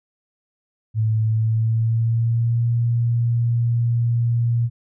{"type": "tone with pitch glide", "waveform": "sine", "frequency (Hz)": [110, 117.9], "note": ["A2", "A#2"], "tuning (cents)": [0, 20], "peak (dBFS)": -16, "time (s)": [0.94, 4.7], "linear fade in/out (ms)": 50, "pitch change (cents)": 120, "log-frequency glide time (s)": [1.23, 2.67], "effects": []}